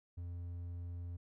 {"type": "tone", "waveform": "triangle", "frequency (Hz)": 87, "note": "F2", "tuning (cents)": -6, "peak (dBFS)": -39, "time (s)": [0.17, 1.17], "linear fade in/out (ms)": 10, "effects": []}